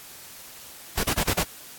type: noise bursts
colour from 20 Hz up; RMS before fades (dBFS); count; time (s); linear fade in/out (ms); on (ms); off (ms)
pink; -23; 5; 0.97-1.437; 10; 67; 33
effects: white hiss -44 dBFS RMS until 1.78 s + AAC 64 kbps